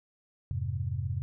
sine chord, F minor, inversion none, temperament equal, 87.31 / 103.83 / 130.81 Hz, F2 / Ab2 / C3, 0 / 0 / 0 cents, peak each -34 dBFS, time 0.51-1.22 s, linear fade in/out 0 ms, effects none

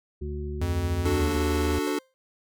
harmonic tone, 73.4 Hz, D2, in tune, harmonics 1 / 2 / 3 / 5, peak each -31 / -40 / -40 / -36 dBFS, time 0.21-1.37 s, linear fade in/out 10 ms
square tone with pitch glide, 87.31 to 78.23 Hz, F2 to D#2, 0 to +10 cents, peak -26 dBFS, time 0.61-1.79 s, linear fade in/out 5 ms, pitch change -190 cents, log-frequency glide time 1.13-1.29 s
square chord, D major, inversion none, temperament equal, 293.7 / 370 / 440 Hz, D4 / F#4 / A4, 0 / 0 / 0 cents, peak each -29 / -31 / -32 dBFS, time 1.05-1.99 s, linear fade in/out 5 ms
40% pulse tone with exponential decay, 523.3 Hz, C5, in tune, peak -32 dBFS, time 1.87-2.14 s, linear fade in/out 0 ms, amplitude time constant 57 ms
effects none

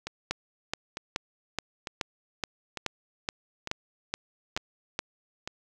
two click trains, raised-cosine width 0.2 ms, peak -17 / -11 dBFS, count 7 / 12, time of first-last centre 0.07-5.475 / 0.31-4.991 s, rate 1.11 / 2.35 Hz, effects none

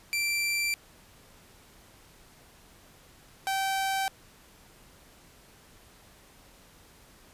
sawtooth tone pair in turn, 2349 / 774.4 Hz, D7 / G5, 0 / -21 cents, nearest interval octave + perfect fifth, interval 1921 cents, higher first, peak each -23 dBFS, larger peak neither, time 0.13-0.74 / 3.47-4.08 s, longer neither, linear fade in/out 0 ms, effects pink hiss -56 dBFS RMS until 7.33 s + resampled to 32000 Hz

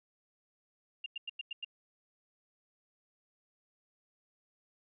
sine tone bursts, 2800 Hz, F7, 4 cents sharp, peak -36 dBFS, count 6, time 1.04-1.647 s, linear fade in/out 5 ms, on 22 ms, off 95 ms, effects none

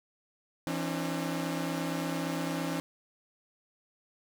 sawtooth tone cluster, 167.2 / 270.9 / 299.7 Hz, E3 / C#4 / D4, +25 / -40 / +35 cents, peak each -31 / -31 / -33 dBFS, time 0.67-2.8 s, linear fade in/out 0 ms, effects none

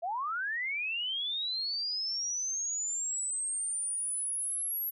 sine linear sweep, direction up, 644 to 11700 Hz, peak -31 dBFS, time 0.02-4.91 s, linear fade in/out 20 ms, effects none

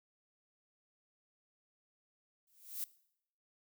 violet noise with exponential growth, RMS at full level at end -36 dBFS, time 2.47-2.84 s, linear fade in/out 2 ms, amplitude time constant 79 ms, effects noise-tail reverb RT60 0.7 s tail -20 dB re dry

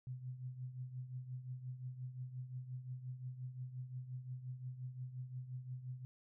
sine tone with tremolo, 127.1 Hz, C3, 50 cents flat, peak -40 dBFS, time 0.07-6.05 s, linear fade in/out 0 ms, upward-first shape triangle, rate 5.7 Hz, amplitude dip 75%, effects none

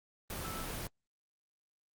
sine tone in noise, 1318.5 Hz, E6, in tune, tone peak -44 dBFS, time 0.44-0.65 s, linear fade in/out 2 ms, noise pink, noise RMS -40 dBFS, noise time 0.3-0.87 s, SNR -7 dB, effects Opus 24 kbps

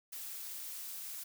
blue noise, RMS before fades -44 dBFS, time 0.12-1.24 s, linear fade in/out 10 ms, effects none

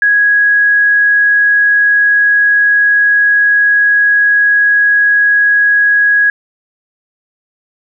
sine tone, 1661.2 Hz, G#6, in tune, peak -6 dBFS, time 0.02-6.3 s, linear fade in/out 2 ms, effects none

